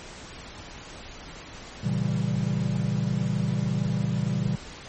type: chord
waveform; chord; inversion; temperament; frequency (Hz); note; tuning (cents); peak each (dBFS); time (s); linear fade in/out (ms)
triangle; A# diminished seventh; none; equal with one note detuned; 116.54 / 138.19 / 164.81 / 196; A#2 / C#3 / E3 / G3; 0 / -5 / 0 / 0; -27; 1.83-4.56; 10
effects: pink hiss -42 dBFS RMS until 4.88 s + MP3 32 kbps